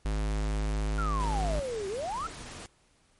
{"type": "tone", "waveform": "square", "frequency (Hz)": 52.2, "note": "G#1", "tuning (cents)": 10, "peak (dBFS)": -28, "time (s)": [0.05, 1.6], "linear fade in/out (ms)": 5}
{"type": "exponential two-way sweep", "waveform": "sine", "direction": "down then up", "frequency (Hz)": [1423, 376.1, 1392], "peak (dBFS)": -31, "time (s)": [0.98, 2.27], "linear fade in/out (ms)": 5, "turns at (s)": 1.88}
{"type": "noise", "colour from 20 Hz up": "pink", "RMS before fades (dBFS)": -43, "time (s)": [1.2, 2.66], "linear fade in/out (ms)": 0}
{"effects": ["pink hiss -66 dBFS RMS until 3.19 s", "MP3 48 kbps"]}